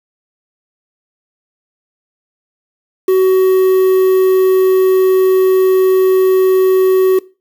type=tone with quantisation; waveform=triangle; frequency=375.9 Hz; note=F#4; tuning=27 cents sharp; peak=-5 dBFS; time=3.08-7.19 s; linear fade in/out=5 ms; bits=5; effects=noise-tail reverb RT60 0.3 s tail -20 dB re dry